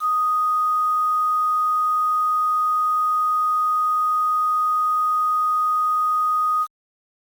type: tone with quantisation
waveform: sine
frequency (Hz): 1244.5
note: D#6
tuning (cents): 0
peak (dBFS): -17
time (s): 0-6.67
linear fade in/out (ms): 50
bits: 7
effects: Opus 48 kbps